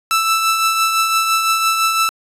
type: tone with tremolo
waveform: sawtooth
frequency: 1322 Hz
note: E6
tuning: 5 cents sharp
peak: -8 dBFS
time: 0.11-2.09 s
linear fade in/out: 0 ms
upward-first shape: triangle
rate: 5.9 Hz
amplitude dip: 45%
effects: resampled to 32000 Hz